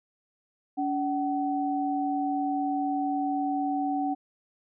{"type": "tone pair together", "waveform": "sine", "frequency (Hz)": [285, 756], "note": ["C#4", "F#5"], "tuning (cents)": [48, 37], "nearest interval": "octave + perfect fourth", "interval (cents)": 1689, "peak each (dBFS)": -28, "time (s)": [0.77, 4.15], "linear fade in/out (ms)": 20, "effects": []}